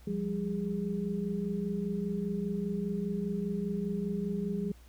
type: tone cluster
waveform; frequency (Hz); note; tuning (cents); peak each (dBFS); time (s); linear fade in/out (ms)
sine; 175.2 / 200.2 / 409.9; F3 / G3 / G#4; +6 / +37 / -23; -35 / -33 / -37; 0.07-4.72; 5
effects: added 60 Hz sine -52 dBFS peak until 4.88 s + pink hiss -62 dBFS RMS until 4.88 s